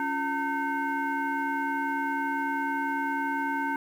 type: tone with frequency modulation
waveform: sine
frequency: 907 Hz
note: A#5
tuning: 48 cents flat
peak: -26 dBFS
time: 0-3.76 s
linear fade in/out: 2 ms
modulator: 628 Hz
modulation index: 1.2
effects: 9-bit